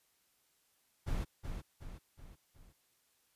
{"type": "noise with echo", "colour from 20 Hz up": "brown", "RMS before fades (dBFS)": -35, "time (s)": [1.06, 1.25], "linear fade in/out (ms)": 20, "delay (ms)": 370, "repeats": 4, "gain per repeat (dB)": -6, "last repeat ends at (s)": 2.73, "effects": ["white hiss -74 dBFS RMS until 3.35 s", "resampled to 32000 Hz"]}